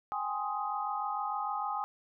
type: chord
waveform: sine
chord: Ab major seventh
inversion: third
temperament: equal with one note detuned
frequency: 784 / 830.6 / 1046.5 / 1251 Hz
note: G5 / Ab5 / C6 / Eb6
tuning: 0 / 0 / 0 / +9 cents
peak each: -40 / -35 / -40 / -36 dBFS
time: 0.12-1.84 s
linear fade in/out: 0 ms
effects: none